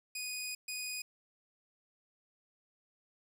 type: tone bursts at uneven times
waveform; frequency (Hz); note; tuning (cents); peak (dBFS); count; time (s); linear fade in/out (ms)
15% pulse; 2482; D#7; -5; -31; 2; 0.15-0.55 / 0.68-1.02; 5
effects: 11-bit